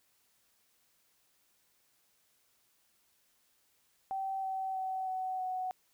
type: tone with pitch steps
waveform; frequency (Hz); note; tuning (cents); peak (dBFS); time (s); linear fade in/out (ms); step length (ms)
sine; 772 / 764.5 / 757 / 749.6 / 742.3; G5 / G5 / F#5 / F#5 / F#5; -27 / -44 / +39 / +22 / +5; -33; 4.11-5.71; 0; 320
effects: white hiss -72 dBFS RMS until 5.93 s